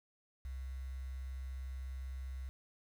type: tone with quantisation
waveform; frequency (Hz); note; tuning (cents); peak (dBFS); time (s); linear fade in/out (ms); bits
sine; 65.41; C2; 0; -40; 0.45-2.49; 0; 10
effects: none